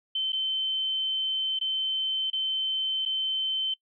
sine tone with dropouts, 3082 Hz, G7, 30 cents flat, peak -25 dBFS, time 0.15-3.74 s, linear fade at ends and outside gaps 5 ms, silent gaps 0.322-0.329 / 1.59-1.611 / 2.302-2.33 / 3.053-3.059 s, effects noise-tail reverb RT60 0.1 s tail -23 dB re dry

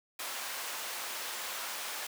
pink high-pass noise, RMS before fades -39 dBFS, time 0.19-2.07 s, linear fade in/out 5 ms, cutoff 840 Hz, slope 12 dB/octave, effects none

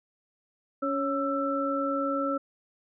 sine tone cluster, 279.6 / 551 / 1329 Hz, C#4 / C#5 / E6, +15 / -11 / +14 cents, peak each -30 dBFS, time 0.82-2.38 s, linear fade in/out 10 ms, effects none

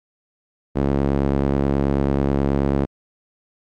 sawtooth tone with band-pass filter, 69.3 Hz, C#2, in tune, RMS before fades -19 dBFS, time 0.75-2.86 s, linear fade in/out 20 ms, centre 320 Hz, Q 0.83, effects MP3 96 kbps

